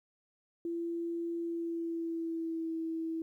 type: tone with pitch glide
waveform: sine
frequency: 338.1 to 325.6 Hz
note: E4 to E4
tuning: +44 to -21 cents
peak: -33 dBFS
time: 0.65-3.22 s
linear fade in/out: 2 ms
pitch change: -65 cents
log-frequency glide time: 1.39-2.73 s
effects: 12-bit